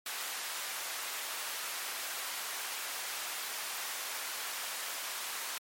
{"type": "high-pass noise", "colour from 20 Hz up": "pink", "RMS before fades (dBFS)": -39, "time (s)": [0.06, 5.58], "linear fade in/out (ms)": 2, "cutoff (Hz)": 1000, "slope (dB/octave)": 12, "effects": ["MP3 64 kbps"]}